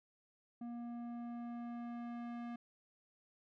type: tone with low-pass filter sweep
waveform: square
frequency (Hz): 237.4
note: A#3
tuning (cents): +32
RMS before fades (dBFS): -45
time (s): 0.61-2.56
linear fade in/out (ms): 5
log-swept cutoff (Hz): 670 to 2000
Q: 0.71
effects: none